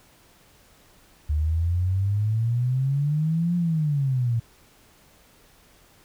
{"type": "exponential two-way sweep", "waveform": "sine", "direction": "up then down", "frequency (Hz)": [73.42, 176.7, 113.3], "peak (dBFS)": -20, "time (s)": [1.29, 4.4], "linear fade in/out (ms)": 10, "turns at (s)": 3.56, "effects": ["pink hiss -56 dBFS RMS until 6.04 s"]}